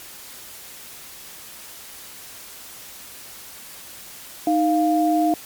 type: tone pair together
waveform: sine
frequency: 311.1 / 698.5 Hz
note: D#4 / F5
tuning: 0 / 0 cents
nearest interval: octave + major second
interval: 1400 cents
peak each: -18 / -19 dBFS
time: 4.47-5.34 s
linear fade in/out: 2 ms
effects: white hiss -40 dBFS RMS until 5.45 s + MP3 96 kbps